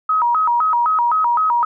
sine tone with vibrato, 1100 Hz, C#6, 14 cents flat, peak -13 dBFS, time 0.09-1.65 s, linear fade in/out 5 ms, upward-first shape square, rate 3.9 Hz, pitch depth 250 cents each way, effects none

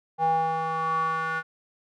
square tone with band-pass filter sweep, 161.5 Hz, E3, 35 cents flat, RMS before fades -26 dBFS, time 0.18-1.43 s, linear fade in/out 50 ms, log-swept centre 770 to 1400 Hz, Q 6.9, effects none

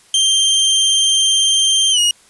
sawtooth tone with pitch glide, 3159 to 2880 Hz, G7 to F#7, +13 to -47 cents, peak -8 dBFS, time 0.14-2.11 s, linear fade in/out 2 ms, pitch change -160 cents, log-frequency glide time 1.91-1.99 s, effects white hiss -49 dBFS RMS until 2.29 s + resampled to 24000 Hz

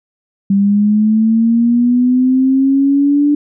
sine linear sweep, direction up, 196 to 293.7 Hz, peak -8 dBFS, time 0.5-3.35 s, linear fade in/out 5 ms, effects none

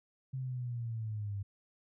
sine linear sweep, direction down, 132.9 to 98 Hz, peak -35 dBFS, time 0.33-1.43 s, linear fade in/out 10 ms, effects none

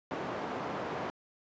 white band-pass noise, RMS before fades -37 dBFS, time 0.11-1.1 s, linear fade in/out 0 ms, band 150 to 910 Hz, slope 12 dB/octave, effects resampled to 16000 Hz

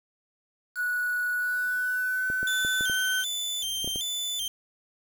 sine tone with pitch glide, 1469 to 1512.9 Hz, F#6 to F#6, -13 to +38 cents, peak -25 dBFS, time 0.75-3.25 s, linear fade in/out 50 ms, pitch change +51 cents, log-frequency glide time 1.35-2.26 s
clicks, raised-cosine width 2 ms, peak -24 dBFS, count 8, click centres 2.301 / 2.43 / 2.649 / 2.809 / 2.898 / 3.845 / 3.876 / 3.959 s
sawtooth tone with vibrato, 3322 Hz, G#7, in tune, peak -26 dBFS, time 2.47-4.48 s, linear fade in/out 2 ms, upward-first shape square, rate 1.3 Hz, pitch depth 90 cents each way
effects 7-bit

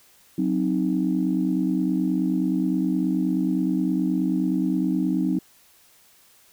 sine chord, C diminished, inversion second, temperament equal, 185 / 261.6 / 311.1 Hz, Gb3 / C4 / Eb4, 0 / 0 / 0 cents, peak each -24 / -24 / -24 dBFS, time 0.38-5.39 s, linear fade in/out 5 ms, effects tanh soft clip ceiling -11 dBFS + white hiss -56 dBFS RMS until 6.52 s

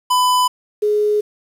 square / sine tone pair in turn, 1000 / 419.4 Hz, B5 / G#4, +21 / +17 cents, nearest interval octave + minor third, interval 1504 cents, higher first, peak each -13 dBFS, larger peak neither, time 0.1-0.48 / 0.82-1.21 s, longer second, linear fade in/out 10 ms, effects resampled to 32000 Hz + 7-bit

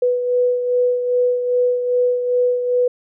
sine beating tone pair, 493.4 / 495.9 Hz, B4 / B4, -2 / +7 cents, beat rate 2.5 Hz, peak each -15 / -24 dBFS, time 0.02-2.88 s, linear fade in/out 5 ms, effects none

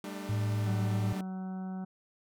sawtooth chord, G suspended second, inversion none, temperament equal with one note detuned, 196 / 220 / 299.7 Hz, G3 / A3 / D4, 0 / 0 / +35 cents, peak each -37 / -41 / -39 dBFS, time 0.04-1.21 s, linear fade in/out 2 ms
sine tone, 106.9 Hz, A2, 49 cents flat, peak -28 dBFS, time 0.29-1.13 s, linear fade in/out 5 ms
harmonic tone, 187.5 Hz, F#3, 23 cents sharp, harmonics 1 / 2 / 3 / 4 / 5 / 6 / 7 / 8, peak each -35 / -52 / -57 / -48 / -58 / -63 / -58 / -60 dBFS, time 0.66-1.85 s, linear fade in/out 10 ms
effects none

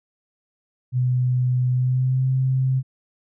sine tone with pitch glide, 125.8 to 130.99 Hz, B2 to C3, +32 to +2 cents, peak -17 dBFS, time 0.92-2.83 s, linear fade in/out 50 ms, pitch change +70 cents, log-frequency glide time 1.71-2.28 s, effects none

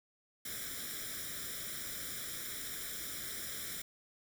white noise with comb filter, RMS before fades -42 dBFS, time 0.45-3.82 s, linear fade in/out 5 ms, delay 0.55 ms, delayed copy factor +0.85, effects none

